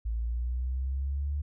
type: linear sweep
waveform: sine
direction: up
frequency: 55 to 73.4 Hz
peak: -28 dBFS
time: 0.05-1.42 s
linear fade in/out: 10 ms
effects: none